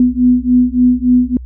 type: beating tone pair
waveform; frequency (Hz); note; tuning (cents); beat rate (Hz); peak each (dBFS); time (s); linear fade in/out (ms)
sine; 246.9 / 250.4; B3 / B3; 0 / +24; 3.5; -11; 0-1.37; 2
effects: added 62 Hz sine -26 dBFS peak until 1.45 s